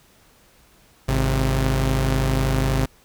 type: tone pair together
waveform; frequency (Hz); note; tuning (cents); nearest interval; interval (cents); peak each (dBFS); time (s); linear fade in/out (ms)
sawtooth; 52.18 / 132.6; G#1 / C3; +9 / +23; octave + major third; 1614; -17; 1.08-2.86; 10
effects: pink hiss -55 dBFS RMS until 3.04 s